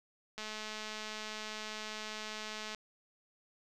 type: click train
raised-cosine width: 0.2 ms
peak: -25 dBFS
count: 510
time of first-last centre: 0.38-2.747 s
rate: 215 Hz
effects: none